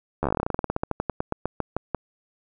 slowing click train, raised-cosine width 1 ms, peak -10 dBFS, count 28, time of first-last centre 0.23-1.947 s, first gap 12 ms, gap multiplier 1.11, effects none

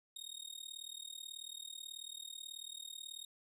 sawtooth tone with amplitude modulation, 3729 Hz, A#7, in tune, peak -39 dBFS, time 0.16-3.25 s, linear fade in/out 5 ms, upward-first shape sine, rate 38.3 Hz, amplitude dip 95%, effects resampled to 32000 Hz

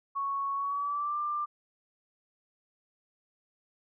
sine tone with pitch glide, 1108.7 to 1188.3 Hz, C#6 to D6, 0 to +20 cents, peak -29 dBFS, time 0.15-1.46 s, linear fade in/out 20 ms, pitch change +120 cents, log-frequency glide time 0.55-1.18 s, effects none

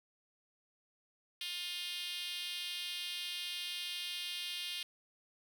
5% pulse tone with high-pass filter, 354.4 Hz, F4, 25 cents sharp, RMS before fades -41 dBFS, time 1.41-4.83 s, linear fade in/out 2 ms, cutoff 3100 Hz, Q 2.5, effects none

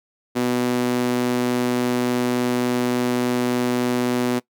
sawtooth tone with high-pass filter, 123.47 Hz, B2, in tune, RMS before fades -21 dBFS, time 0.35-4.4 s, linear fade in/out 20 ms, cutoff 280 Hz, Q 2.6, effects noise-tail reverb RT60 0.1 s tail -20 dB re dry

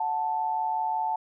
sine tone pair together, 734.6 / 880 Hz, F#5 / A5, -13 / 0 cents, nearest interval minor third, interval 313 cents, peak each -31 / -26 dBFS, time 0-1.16 s, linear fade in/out 5 ms, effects none

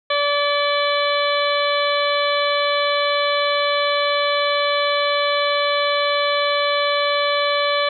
harmonic tone with a mistuned harmonic, 577 Hz, D5, 31 cents flat, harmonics 1 / 2 / 3 / 4 / 5 / 6 / 7, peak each -20 / -22 / -27 / -26 / -30 / -27 / -28 dBFS, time 0.1-7.89 s, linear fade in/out 5 ms, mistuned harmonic 5, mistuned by +69 cents, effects none

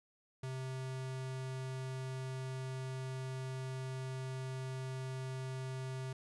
square tone, 130.81 Hz, C3, in tune, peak -40 dBFS, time 0.43-6.13 s, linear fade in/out 5 ms, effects resampled to 24000 Hz + 13-bit

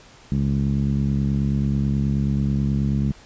10% pulse tone with low-pass filter, 69.3 Hz, C#2, in tune, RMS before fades -21 dBFS, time 0.32-3.12 s, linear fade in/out 0 ms, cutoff 180 Hz, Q 2.7, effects pink hiss -48 dBFS RMS until 3.25 s + resampled to 16000 Hz

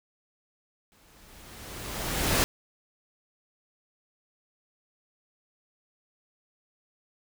pink noise with exponential growth, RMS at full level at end -22 dBFS, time 0.92-2.44 s, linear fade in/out 0 ms, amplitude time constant 330 ms, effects none

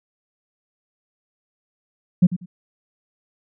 sine tone with echo, 179 Hz, F3, 43 cents sharp, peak -7 dBFS, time 2.22-2.27 s, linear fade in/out 10 ms, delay 95 ms, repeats 2, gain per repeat -14 dB, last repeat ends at 2.46 s, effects tanh soft clip ceiling -5 dBFS

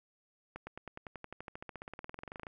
accelerating click train, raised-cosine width 0.5 ms, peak -28 dBFS, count 30, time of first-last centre 0.56-2.468 s, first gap 110 ms, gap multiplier 0.96, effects none

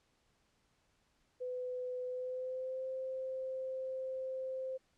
sine tone with pitch glide, 502 to 522.4 Hz, B4 to C5, +28 to -3 cents, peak -37 dBFS, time 1.4-4.78 s, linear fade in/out 20 ms, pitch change +69 cents, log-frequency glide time 2.06-2.86 s, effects pink hiss -75 dBFS RMS until 4.97 s + low-pass 8000 Hz 12 dB/octave

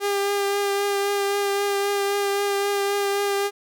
sawtooth tone with vibrato, 401.6 Hz, G4, 42 cents sharp, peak -17 dBFS, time 0-3.51 s, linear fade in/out 50 ms, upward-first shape triangle, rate 3.8 Hz, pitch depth 19 cents each way, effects none

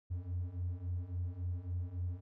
triangle beating tone pair, 86.8 / 90.4 Hz, F2 / F#2, -10 / -40 cents, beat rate 3.6 Hz, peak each -38 / -35 dBFS, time 0.1-2.21 s, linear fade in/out 20 ms, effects tanh soft clip ceiling -29 dBFS

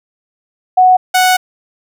sine / sawtooth tone pair in turn, 739 / 739 Hz, F#5 / F#5, -2 / -2 cents, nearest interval unison, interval 0 cents, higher neither, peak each -4 dBFS, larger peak neither, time 0.77-0.97 / 1.14-1.37 s, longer second, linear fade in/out 10 ms, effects none

